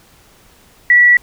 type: tone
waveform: sine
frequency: 1946 Hz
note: B6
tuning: 26 cents flat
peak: -5 dBFS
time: 0.9-1.17 s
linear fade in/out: 2 ms
effects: pink hiss -48 dBFS RMS until 1.22 s